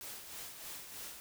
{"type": "noise with tremolo", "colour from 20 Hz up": "white", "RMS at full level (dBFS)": -45, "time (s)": [0.01, 1.2], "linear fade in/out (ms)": 0, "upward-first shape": "sine", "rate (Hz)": 3.2, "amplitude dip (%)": 50, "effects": []}